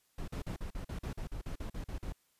brown noise bursts, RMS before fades -39 dBFS, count 14, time 0.18-2.125 s, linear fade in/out 5 ms, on 99 ms, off 43 ms, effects white hiss -73 dBFS RMS until 2.39 s + resampled to 32000 Hz

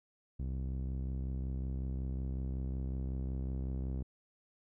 sawtooth tone with low-pass filter sweep, 65.41 Hz, C2, in tune, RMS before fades -37 dBFS, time 0.39-4.03 s, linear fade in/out 10 ms, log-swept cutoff 220 to 330 Hz, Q 0.73, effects none

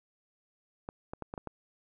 clicks, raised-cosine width 1 ms, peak -24 dBFS, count 6, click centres 0.889 / 1.135 / 1.223 / 1.339 / 1.378 / 1.473 s, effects none

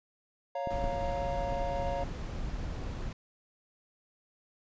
triangle chord, Bb minor, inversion first, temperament equal with one note detuned, 554.4 / 700.5 / 932.3 Hz, Db5 / F5 / Bb5, 0 / +5 / 0 cents, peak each -33 / -34 / -38 dBFS, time 0.55-2.04 s, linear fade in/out 5 ms
clicks, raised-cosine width 3 ms, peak -25 dBFS, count 3, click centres 0.673 / 0.841 / 1.524 s
brown noise, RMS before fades -36 dBFS, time 0.7-3.13 s, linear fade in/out 5 ms
effects resampled to 16000 Hz

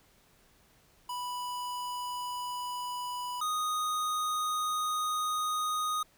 square tone pair in turn, 986 / 1242.3 Hz, B5 / D#6, -3 / -3 cents, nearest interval major third, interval 400 cents, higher second, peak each -35 / -30 dBFS, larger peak second, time 1.09-3.41 / 3.41-6.03 s, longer second, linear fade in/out 5 ms, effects pink hiss -64 dBFS RMS until 6.17 s

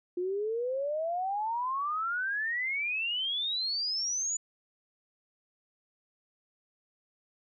sine exponential sweep, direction up, 350 to 7020 Hz, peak -29 dBFS, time 0.17-4.37 s, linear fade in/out 5 ms, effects none

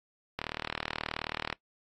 click train, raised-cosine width 0.3 ms, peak -16 dBFS, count 45, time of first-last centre 0.39-1.527 s, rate 38.7 Hz, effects noise-tail reverb RT60 0.1 s tail -21 dB re dry + AAC 32 kbps

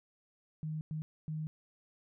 sine tone bursts at uneven times, 155.56 Hz, D#3, in tune, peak -35 dBFS, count 3, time 0.63-0.81 / 0.91-1.02 / 1.28-1.47 s, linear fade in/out 0 ms, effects none

